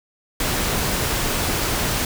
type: noise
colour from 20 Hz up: pink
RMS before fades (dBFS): -22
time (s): 0.4-2.05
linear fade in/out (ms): 2
effects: none